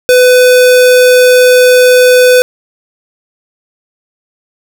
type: tone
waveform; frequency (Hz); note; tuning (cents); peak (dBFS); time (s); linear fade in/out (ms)
square; 501; B4; +25; -3; 0.09-2.42; 0
effects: none

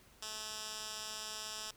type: tone with band-pass filter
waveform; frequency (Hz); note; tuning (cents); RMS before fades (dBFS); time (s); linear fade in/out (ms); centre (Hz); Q
10% pulse; 216.1; A3; -31; -44; 0.22-1.71; 5; 5800; 1.3
effects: pink hiss -63 dBFS RMS until 1.76 s

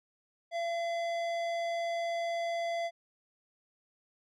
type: tone with tanh clipping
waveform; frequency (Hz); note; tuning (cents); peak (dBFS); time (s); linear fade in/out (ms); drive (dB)
sine; 679; F5; -49; -33; 0.51-2.91; 50; 15
effects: none

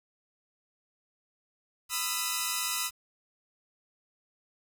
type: tone cluster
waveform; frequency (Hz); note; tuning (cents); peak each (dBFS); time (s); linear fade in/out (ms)
5% pulse; 995 / 1247 / 1342; B5 / D#6 / E6; +13 / +3 / +31; -22; 1.89-2.91; 50
effects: 9-bit

